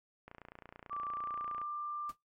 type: click train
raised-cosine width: 0.5 ms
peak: -34 dBFS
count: 40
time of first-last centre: 0.28-1.616 s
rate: 29.2 Hz
type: tone with pitch glide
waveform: sine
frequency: 1169 to 1187.4 Hz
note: D6 to D6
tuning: -8 to +19 cents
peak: -36 dBFS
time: 0.9-2.12 s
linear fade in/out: 20 ms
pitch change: +27 cents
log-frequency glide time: 1.01-1.5 s
type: noise with exponential decay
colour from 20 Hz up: pink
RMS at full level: -47 dBFS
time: 2.09-2.17 s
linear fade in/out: 5 ms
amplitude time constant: 16 ms
effects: noise-tail reverb RT60 0.2 s tail -25 dB re dry + MP3 64 kbps